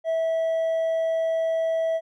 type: tone with hard clipping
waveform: sine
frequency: 652 Hz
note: E5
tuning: 19 cents flat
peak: -22 dBFS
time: 0.04-2.01 s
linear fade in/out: 50 ms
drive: 2 dB
effects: none